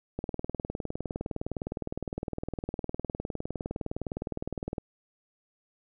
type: click train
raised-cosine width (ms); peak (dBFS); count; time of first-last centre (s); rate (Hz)
2; -19; 91; 0.19-4.782; 19.6
effects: none